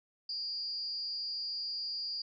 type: tone with amplitude modulation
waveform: sine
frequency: 4762 Hz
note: D8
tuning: 23 cents sharp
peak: -32 dBFS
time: 0.29-2.22 s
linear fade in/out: 5 ms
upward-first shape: sine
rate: 289 Hz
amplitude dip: 65%
effects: none